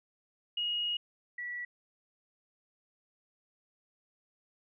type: tone pair in turn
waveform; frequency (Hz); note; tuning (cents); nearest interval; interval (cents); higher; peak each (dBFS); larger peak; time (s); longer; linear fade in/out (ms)
sine; 2881 / 1945.7; F#7 / B6; -47 / -26; perfect fifth; 679; first; -30 / -36; first; 0.57-0.97 / 1.38-1.65; first; 5
effects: none